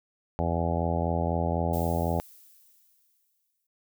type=harmonic tone; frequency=84 Hz; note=E2; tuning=33 cents sharp; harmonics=1 / 2 / 3 / 4 / 5 / 6 / 7 / 8 / 9 / 10; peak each=-29 / -31 / -35 / -38 / -37 / -36 / -34 / -36 / -35 / -36 dBFS; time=0.39-2.2 s; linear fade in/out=0 ms
type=noise with exponential decay; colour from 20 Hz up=violet; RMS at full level=-40 dBFS; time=1.73-3.67 s; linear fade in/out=5 ms; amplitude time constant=420 ms
effects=none